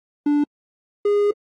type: tone pair in turn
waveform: triangle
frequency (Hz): 292.4 / 410.5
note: D4 / G#4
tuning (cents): -7 / -20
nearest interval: tritone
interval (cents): 587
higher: second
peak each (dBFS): -13 / -13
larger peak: neither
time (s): 0.26-0.44 / 1.05-1.31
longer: second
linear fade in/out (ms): 5
effects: AAC 32 kbps